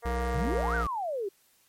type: harmonic tone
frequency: 234.9 Hz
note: A#3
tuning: 13 cents sharp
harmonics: 2 / 3 / 4 / 5 / 6 / 7 / 8 / 9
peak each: -34 / -36 / -40 / -40 / -46 / -47 / -44 / -50 dBFS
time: 0.02-0.86 s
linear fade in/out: 50 ms
type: tone with pitch glide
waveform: square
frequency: 62.6 to 59.6 Hz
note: B1 to A#1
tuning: +24 to +39 cents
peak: -30 dBFS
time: 0.05-0.87 s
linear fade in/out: 5 ms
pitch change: -85 cents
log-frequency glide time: 0.33-0.7 s
type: exponential two-way sweep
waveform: sine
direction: up then down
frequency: 110 to 1568 to 373.7 Hz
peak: -29 dBFS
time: 0.34-1.29 s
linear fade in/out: 10 ms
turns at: 0.75 s
effects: white hiss -65 dBFS RMS until 1.68 s + MP3 64 kbps